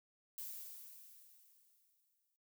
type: noise with exponential decay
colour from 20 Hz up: violet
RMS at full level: -45 dBFS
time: 0.38-2.36 s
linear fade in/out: 0 ms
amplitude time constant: 430 ms
effects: noise-tail reverb RT60 0.2 s tail -18 dB re dry